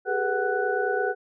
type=tone cluster; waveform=sine; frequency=394.8 / 424 / 488.9 / 746 / 1485 Hz; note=G4 / G#4 / B4 / F#5 / F#6; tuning=+12 / +36 / -18 / +14 / +6 cents; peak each=-29 dBFS; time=0.05-1.15 s; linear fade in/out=50 ms; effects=none